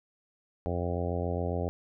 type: harmonic tone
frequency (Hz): 87.31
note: F2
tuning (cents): 0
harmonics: 1 / 2 / 3 / 4 / 5 / 6 / 7 / 8 / 9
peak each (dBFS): -32 / -37 / -39 / -40 / -37 / -38 / -39 / -41 / -43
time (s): 0.66-1.69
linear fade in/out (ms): 0
effects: none